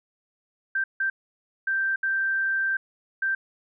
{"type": "tone bursts at uneven times", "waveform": "sine", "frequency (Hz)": 1568, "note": "G6", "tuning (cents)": 0, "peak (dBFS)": -22, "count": 5, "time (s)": [[0.75, 0.84], [1, 1.1], [1.67, 1.96], [2.03, 2.77], [3.22, 3.35]], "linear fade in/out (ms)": 5, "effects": []}